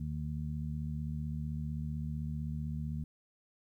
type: harmonic tone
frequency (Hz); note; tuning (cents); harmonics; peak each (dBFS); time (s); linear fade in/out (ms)
75.7; D#2; -47; 1 / 2 / 3; -39 / -37 / -42; 0-3.04; 5
effects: 12-bit